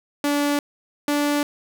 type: tone pair in turn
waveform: sawtooth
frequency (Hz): 288.9 / 291.1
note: D4 / D4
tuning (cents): -28 / -15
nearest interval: unison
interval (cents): 13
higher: second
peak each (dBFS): -15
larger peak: neither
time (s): 0.24-0.59 / 1.08-1.43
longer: neither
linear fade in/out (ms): 2
effects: none